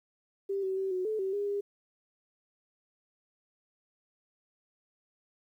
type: tone with pitch steps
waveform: sine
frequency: 393.7 / 380.2 / 384.6 / 368.4 / 433.4 / 383.3 / 406.7 / 404.3 Hz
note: G4 / F#4 / G4 / F#4 / A4 / G4 / G#4 / G#4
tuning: +8 / +47 / -33 / -7 / -26 / -39 / -36 / -46 cents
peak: -29 dBFS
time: 0.49-1.61 s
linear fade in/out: 10 ms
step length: 140 ms
effects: 11-bit